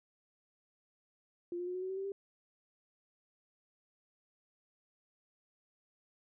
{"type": "tone with pitch steps", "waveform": "sine", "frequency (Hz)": [348.6, 354.9, 361.3, 367.8, 374.5, 381.3, 388.1, 395.2], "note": ["F4", "F4", "F#4", "F#4", "F#4", "G4", "G4", "G4"], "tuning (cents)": [-3, 28, -41, -10, 21, -48, -17, 14], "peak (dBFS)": -36, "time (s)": [1.52, 2.12], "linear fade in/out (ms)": 2, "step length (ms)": 75, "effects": []}